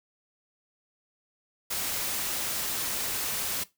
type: noise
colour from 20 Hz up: white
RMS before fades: -31 dBFS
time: 1.7-3.64 s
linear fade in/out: 10 ms
effects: noise-tail reverb RT60 0.2 s tail -18 dB re dry